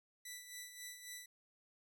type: tone with tremolo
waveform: 10% pulse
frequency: 1975.5 Hz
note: B6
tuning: in tune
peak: -37 dBFS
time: 0.25-1.26 s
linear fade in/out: 5 ms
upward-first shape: sine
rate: 3.7 Hz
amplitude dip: 60%
effects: none